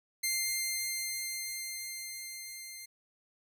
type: tone with level ramp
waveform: 10% pulse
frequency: 2099 Hz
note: C7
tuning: 5 cents sharp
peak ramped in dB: -20 to -35 dBFS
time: 0.23-2.86 s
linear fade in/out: 10 ms
effects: none